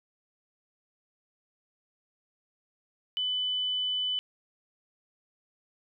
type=tone; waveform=sine; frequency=3000 Hz; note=F#7; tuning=23 cents sharp; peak=-27 dBFS; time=3.17-4.19 s; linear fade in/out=0 ms; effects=none